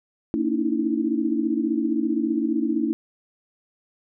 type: tone cluster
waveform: sine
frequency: 229.8 / 284.7 / 313.1 / 328.3 Hz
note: A#3 / C#4 / D#4 / E4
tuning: -25 / +46 / +11 / -7 cents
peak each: -26 dBFS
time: 0.34-2.93 s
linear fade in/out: 0 ms
effects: none